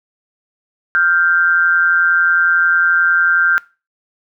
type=tone pair together; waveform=sine; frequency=1396.9 / 1568 Hz; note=F6 / G6; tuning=0 / 0 cents; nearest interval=major second; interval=200 cents; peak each=-13 dBFS; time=0.95-3.58 s; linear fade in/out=0 ms; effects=noise-tail reverb RT60 0.3 s tail -21 dB re dry